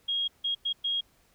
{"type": "tone bursts at uneven times", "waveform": "sine", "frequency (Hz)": 3271, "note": "G#7", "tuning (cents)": -27, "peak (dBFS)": -26, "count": 4, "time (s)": [[0.08, 0.28], [0.44, 0.55], [0.65, 0.73], [0.84, 1.01]], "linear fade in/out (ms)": 10, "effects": ["pink hiss -65 dBFS RMS until 1.34 s"]}